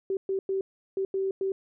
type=tone bursts at uneven times; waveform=sine; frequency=385.6 Hz; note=G4; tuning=28 cents flat; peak=-25 dBFS; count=6; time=0.1-0.17 / 0.29-0.39 / 0.49-0.61 / 0.97-1.05 / 1.14-1.31 / 1.41-1.52 s; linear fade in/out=2 ms; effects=none